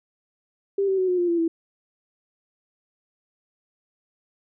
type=tone with pitch steps; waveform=sine; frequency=395.7 / 384 / 372.6 / 361.6 / 350.9 / 340.5 / 330.4 Hz; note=G4 / G4 / F#4 / F#4 / F4 / F4 / E4; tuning=+16 / -36 / +12 / -40 / +8 / -44 / +4 cents; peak=-19 dBFS; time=0.78-1.48 s; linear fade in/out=5 ms; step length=100 ms; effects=none